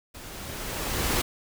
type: noise with level ramp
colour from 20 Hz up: pink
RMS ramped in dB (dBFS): -43 to -24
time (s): 0.14-1.22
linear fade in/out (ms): 10
effects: none